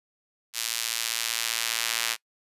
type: tone with high-pass filter sweep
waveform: square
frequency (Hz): 57.6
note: A#1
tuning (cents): -20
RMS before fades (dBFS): -29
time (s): 0.53-2.17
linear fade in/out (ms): 50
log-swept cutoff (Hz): 3900 to 2300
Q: 0.72
effects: noise-tail reverb RT60 0.1 s tail -23 dB re dry + resampled to 32000 Hz